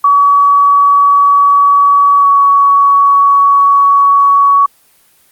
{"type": "tone with pitch glide", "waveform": "sine", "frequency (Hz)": [1135, 1123.9], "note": ["C#6", "C#6"], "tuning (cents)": [41, 24], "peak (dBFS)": -4, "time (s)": [0.04, 4.66], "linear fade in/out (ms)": 5, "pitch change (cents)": -17, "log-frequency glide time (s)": [2.18, 2.28], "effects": ["white hiss -49 dBFS RMS until 5.31 s", "Opus 24 kbps"]}